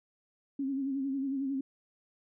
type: tone with vibrato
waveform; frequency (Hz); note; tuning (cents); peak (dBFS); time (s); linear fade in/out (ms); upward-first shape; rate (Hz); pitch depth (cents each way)
sine; 271.9; C#4; -33; -30; 0.59-1.61; 5; sine; 11; 56
effects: none